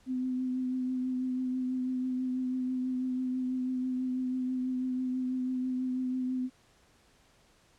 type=tone with vibrato; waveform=sine; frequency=255.3 Hz; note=C4; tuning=42 cents flat; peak=-29 dBFS; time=0.06-6.5 s; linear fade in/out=50 ms; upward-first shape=triangle; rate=6.1 Hz; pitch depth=23 cents each way; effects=pink hiss -64 dBFS RMS until 7.78 s + low-pass 9000 Hz 12 dB/octave